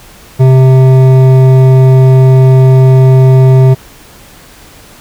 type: tone with hard clipping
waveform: triangle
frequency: 130.81 Hz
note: C3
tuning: in tune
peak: -3 dBFS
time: 0.39-3.75 s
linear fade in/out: 20 ms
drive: 15 dB
effects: pink hiss -36 dBFS RMS until 5 s